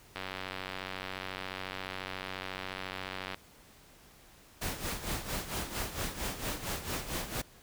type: click train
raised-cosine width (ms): 0.3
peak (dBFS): -21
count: 301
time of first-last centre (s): 0.16-3.345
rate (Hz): 94.2
type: noise with tremolo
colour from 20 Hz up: pink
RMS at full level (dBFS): -34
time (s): 4.61-7.42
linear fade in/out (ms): 10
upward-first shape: sine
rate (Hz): 4.4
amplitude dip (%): 70
effects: pink hiss -58 dBFS RMS until 7.62 s